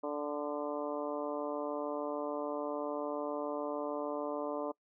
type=harmonic tone with a mistuned harmonic; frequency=146.83 Hz; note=D3; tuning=in tune; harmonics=2 / 3 / 4 / 5 / 6 / 7 / 8; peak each=-40 / -40 / -38 / -46 / -47 / -44 / -49 dBFS; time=0.03-4.72 s; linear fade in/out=10 ms; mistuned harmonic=8; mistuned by=+28 cents; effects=noise-tail reverb RT60 0.1 s tail -24 dB re dry